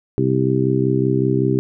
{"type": "harmonic tone", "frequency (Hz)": 65.3, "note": "C2", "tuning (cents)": -3, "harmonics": [2, 3, 4, 5, 6], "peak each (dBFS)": [-19, -24, -23, -21, -20], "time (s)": [0.18, 1.59], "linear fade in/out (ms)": 0, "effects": []}